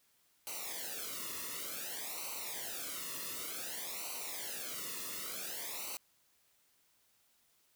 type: noise with flanger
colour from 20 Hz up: white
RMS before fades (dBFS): -42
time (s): 0.47-5.97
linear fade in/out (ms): 0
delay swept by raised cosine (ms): 0.58 to 1.3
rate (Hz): 0.55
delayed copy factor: -0.95
effects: white hiss -72 dBFS RMS until 7.75 s

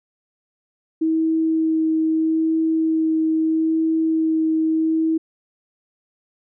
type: tone with vibrato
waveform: sine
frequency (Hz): 320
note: D#4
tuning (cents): +49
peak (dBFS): -16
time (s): 1.01-5.18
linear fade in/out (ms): 10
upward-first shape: sine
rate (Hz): 0.78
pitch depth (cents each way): 10
effects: none

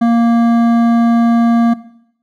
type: tone with hard clipping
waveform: sine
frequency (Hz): 233.1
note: A#3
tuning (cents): 0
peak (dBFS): -10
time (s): 0.01-1.74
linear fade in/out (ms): 10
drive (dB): 11
effects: noise-tail reverb RT60 0.7 s tail -17 dB re dry

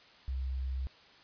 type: tone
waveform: sine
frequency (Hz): 65.41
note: C2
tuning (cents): 0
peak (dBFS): -32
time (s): 0.28-0.87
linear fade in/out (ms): 0
effects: white hiss -58 dBFS RMS until 1.23 s + resampled to 11025 Hz

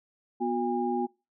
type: tone cluster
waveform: sine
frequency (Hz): 244.6 / 361.4 / 812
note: B3 / F#4 / G#5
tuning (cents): -16 / -41 / -39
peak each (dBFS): -30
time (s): 0.4-1.07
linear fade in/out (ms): 20
effects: noise-tail reverb RT60 0.3 s tail -26 dB re dry

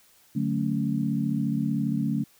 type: chord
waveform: sine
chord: D major seventh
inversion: none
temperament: equal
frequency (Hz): 146.83 / 185 / 220 / 277.2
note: D3 / F#3 / A3 / C#4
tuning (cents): 0 / 0 / 0 / 0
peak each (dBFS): -29 / -31 / -27 / -30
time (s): 0.35-2.24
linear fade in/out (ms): 10
effects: white hiss -59 dBFS RMS until 2.39 s

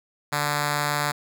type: tone with notch filter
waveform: 5% pulse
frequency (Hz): 146.83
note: D3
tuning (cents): 0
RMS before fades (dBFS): -25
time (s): 0.32-1.12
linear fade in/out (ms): 10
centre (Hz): 360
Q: 0.86
effects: none

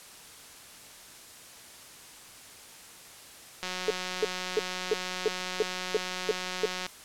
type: click train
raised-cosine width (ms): 0.2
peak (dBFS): -17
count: 593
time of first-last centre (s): 3.63-6.865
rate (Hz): 183
type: tone bursts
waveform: sine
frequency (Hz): 431.9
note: A4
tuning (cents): -32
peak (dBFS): -21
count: 9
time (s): 3.88-6.656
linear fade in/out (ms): 2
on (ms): 24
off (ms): 320
effects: white hiss -49 dBFS RMS until 7.04 s + low-pass 11000 Hz 12 dB/octave

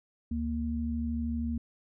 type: tone pair together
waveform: sine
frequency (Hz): 73.42 / 233.1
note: D2 / A#3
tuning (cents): 0 / 0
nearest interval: octave + minor sixth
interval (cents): 2000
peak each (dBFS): -33 / -31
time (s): 0.31-1.58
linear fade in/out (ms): 5
effects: none

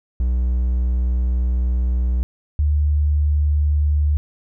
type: tone pair in turn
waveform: triangle / sine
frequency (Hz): 61.74 / 74.1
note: B1 / D2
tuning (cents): 0 / +16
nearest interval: minor third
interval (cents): 316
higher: second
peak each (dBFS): -14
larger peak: neither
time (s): 0.2-2.23 / 2.59-4.17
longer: first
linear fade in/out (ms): 0
effects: none

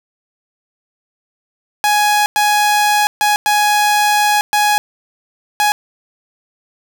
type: tone bursts at uneven times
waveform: sawtooth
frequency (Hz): 834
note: G#5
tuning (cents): +7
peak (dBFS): -7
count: 6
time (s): 1.84-2.26 / 2.36-3.07 / 3.21-3.36 / 3.46-4.41 / 4.53-4.78 / 5.6-5.72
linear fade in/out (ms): 0
effects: none

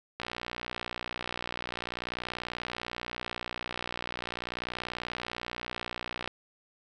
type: click train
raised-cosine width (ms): 0.3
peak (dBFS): -18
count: 368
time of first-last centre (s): 0.2-6.276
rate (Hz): 60.4
effects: none

